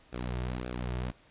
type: tone with flanger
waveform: sawtooth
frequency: 61.74 Hz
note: B1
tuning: in tune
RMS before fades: -35 dBFS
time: 0.12-1.12 s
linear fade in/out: 20 ms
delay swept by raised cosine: 0.97 to 3.97 ms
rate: 1.8 Hz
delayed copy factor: -0.7
effects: pink hiss -61 dBFS RMS until 1.3 s + resampled to 8000 Hz